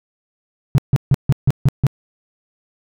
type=tone bursts; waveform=triangle; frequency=135.9 Hz; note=C#3; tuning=34 cents flat; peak=-5 dBFS; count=7; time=0.75-1.867 s; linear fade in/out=0 ms; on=31 ms; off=150 ms; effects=tanh soft clip ceiling -5 dBFS